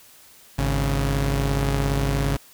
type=tone pair together; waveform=sawtooth; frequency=51.92 / 138.6 Hz; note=G#1 / C#3; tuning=0 / 0 cents; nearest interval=octave + perfect fourth; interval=1700 cents; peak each=-19 dBFS; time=0.58-2.37 s; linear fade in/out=10 ms; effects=white hiss -50 dBFS RMS until 2.53 s